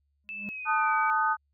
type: tone with exponential growth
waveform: triangle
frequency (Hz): 204.7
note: G#3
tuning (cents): -25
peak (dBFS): -31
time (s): 0.24-0.49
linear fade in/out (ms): 0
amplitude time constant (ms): 54
type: tone with pitch glide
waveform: sine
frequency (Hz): 2633 to 2292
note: E7 to D7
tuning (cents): -3 to -43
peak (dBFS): -35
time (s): 0.29-1.1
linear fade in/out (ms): 0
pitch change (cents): -240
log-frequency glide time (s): 0.43-0.95
type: chord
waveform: sine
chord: D# diminished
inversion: second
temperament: equal with one note detuned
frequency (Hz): 880 / 1244.5 / 1506.7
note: A5 / D#6 / F#6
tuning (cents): 0 / 0 / +31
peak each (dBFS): -27 / -26 / -29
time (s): 0.65-1.37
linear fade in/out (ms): 50
effects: added 71 Hz sine -70 dBFS peak until 1.53 s